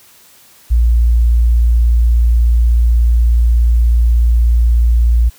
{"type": "tone", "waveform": "sine", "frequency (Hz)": 58.27, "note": "A#1", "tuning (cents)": 0, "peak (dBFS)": -7, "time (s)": [0.7, 5.3], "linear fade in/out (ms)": 20, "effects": ["white hiss -45 dBFS RMS until 5.38 s"]}